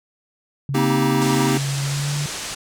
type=tone with pitch glide; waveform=sine; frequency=138.59 to 145.56 Hz; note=C#3 to D3; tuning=0 to -15 cents; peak=-21 dBFS; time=0.69-2.26 s; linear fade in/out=2 ms; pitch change=+85 cents; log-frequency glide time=1.81-2.15 s
type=chord; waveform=square; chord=C minor seventh; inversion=third; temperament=equal; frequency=233.1 / 261.6 / 311.1 / 392 Hz; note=Bb3 / C4 / Eb4 / G4; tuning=0 / 0 / 0 / 0 cents; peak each=-24 dBFS; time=0.74-1.58 s; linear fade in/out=10 ms
type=tone bursts; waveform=sine; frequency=958 Hz; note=A#5; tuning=47 cents sharp; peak=-26 dBFS; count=6; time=0.78-1.473 s; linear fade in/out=0 ms; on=83 ms; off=39 ms
type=low-pass noise; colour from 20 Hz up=white; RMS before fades=-30 dBFS; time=1.21-2.55 s; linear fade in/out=10 ms; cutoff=8400 Hz; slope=24 dB/octave
effects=none